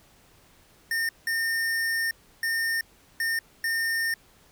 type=tone bursts at uneven times; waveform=square; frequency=1820 Hz; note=A#6; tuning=42 cents flat; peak=-25 dBFS; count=5; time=0.91-1.09 / 1.27-2.11 / 2.43-2.81 / 3.2-3.39 / 3.64-4.14 s; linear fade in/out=2 ms; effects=pink hiss -58 dBFS RMS until 4.51 s